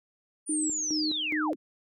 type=linear sweep; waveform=sine; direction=down; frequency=9510 to 178.1 Hz; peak=-28 dBFS; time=0.46-1.56 s; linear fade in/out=50 ms
type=tone with tremolo; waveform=sine; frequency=307.4 Hz; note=D#4; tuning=21 cents flat; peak=-28 dBFS; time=0.49-1.54 s; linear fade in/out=5 ms; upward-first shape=square; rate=2.4 Hz; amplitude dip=80%
effects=none